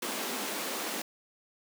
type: high-pass noise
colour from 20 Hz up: pink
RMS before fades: -35 dBFS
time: 0.02-1.02 s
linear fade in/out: 5 ms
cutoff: 210 Hz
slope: 48 dB/octave
effects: none